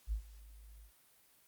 sine tone with ADSR envelope, 53.1 Hz, G#1, 39 cents sharp, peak -31 dBFS, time 0.07-0.92 s, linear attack 51 ms, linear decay 92 ms, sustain -21 dB, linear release 90 ms, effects white hiss -67 dBFS RMS until 1.47 s + Opus 48 kbps

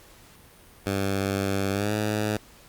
10% pulse tone with pitch glide, 98 to 106.25 Hz, G2 to G#2, 0 to +40 cents, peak -16 dBFS, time 0.86-2.37 s, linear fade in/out 5 ms, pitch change +140 cents, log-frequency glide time 1.72-1.93 s, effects pink hiss -52 dBFS RMS until 2.68 s + Opus 48 kbps

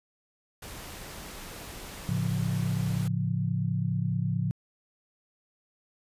pink noise, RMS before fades -42 dBFS, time 0.62-3.08 s, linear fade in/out 5 ms
sine chord, A augmented, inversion none, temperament equal with one note detuned, 110 / 139.47 / 174.61 Hz, A2 / C#3 / E#3, 0 / +11 / 0 cents, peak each -30 dBFS, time 2.09-4.51 s, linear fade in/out 0 ms
effects resampled to 32000 Hz

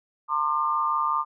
sine tone cluster, 912 / 1056 / 1201 Hz, A#5 / C6 / D6, -38 / +16 / +38 cents, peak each -29 / -27 / -24 dBFS, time 0.28-1.25 s, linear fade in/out 50 ms, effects none

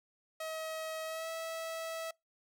sawtooth tone with pitch glide, 637 to 651.5 Hz, D#5 to E5, +41 to -20 cents, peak -34 dBFS, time 0.4-2.11 s, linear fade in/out 5 ms, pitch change +39 cents, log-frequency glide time 1.05-1.29 s, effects noise-tail reverb RT60 0.2 s tail -25 dB re dry

